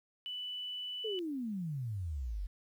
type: tone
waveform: sine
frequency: 2980 Hz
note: F#7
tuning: 12 cents sharp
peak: -38 dBFS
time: 0.26-1.19 s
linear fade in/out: 0 ms
type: exponential sweep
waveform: sine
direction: down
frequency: 457.4 to 43.65 Hz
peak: -35 dBFS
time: 1.04-2.47 s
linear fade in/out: 10 ms
effects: 11-bit